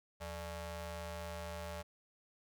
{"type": "ring-modulated tone", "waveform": "sawtooth", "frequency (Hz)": 256.8, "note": "C4", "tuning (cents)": -32, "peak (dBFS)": -35, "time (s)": [0.2, 1.83], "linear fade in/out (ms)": 20, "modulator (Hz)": 335, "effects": []}